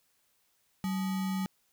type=tone with sample-and-hold; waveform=sine; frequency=190 Hz; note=F#3; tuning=46 cents sharp; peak=-29 dBFS; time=0.84-1.46 s; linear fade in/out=0 ms; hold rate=1050 Hz; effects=white hiss -72 dBFS RMS until 1.72 s